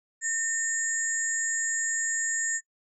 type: tone cluster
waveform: sine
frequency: 1821 / 6910 / 7560 Hz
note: A#6 / A8 / A#8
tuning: -41 / -32 / +23 cents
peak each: -30 dBFS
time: 0.21-2.61 s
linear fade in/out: 50 ms
effects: noise-tail reverb RT60 0.1 s tail -24 dB re dry